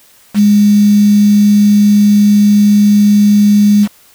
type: tone with quantisation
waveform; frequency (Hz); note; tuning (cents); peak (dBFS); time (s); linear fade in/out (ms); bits
sine; 206.3; G#3; -11; -4; 0.34-3.88; 50; 4
effects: white hiss -45 dBFS RMS until 4.14 s